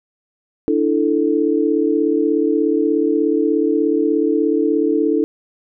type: chord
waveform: sine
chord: D suspended second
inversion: none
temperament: just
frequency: 293.7 / 330.4 / 440.5 Hz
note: D4 / E4 / A4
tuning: 0 / +4 / +2 cents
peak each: -18 dBFS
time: 0.68-5.24 s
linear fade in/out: 0 ms
effects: none